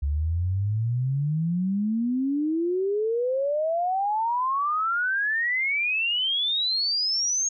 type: exponential sweep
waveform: sine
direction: up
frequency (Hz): 69.1 to 6590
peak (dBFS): -22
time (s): 0.02-7.49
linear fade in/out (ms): 10
effects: none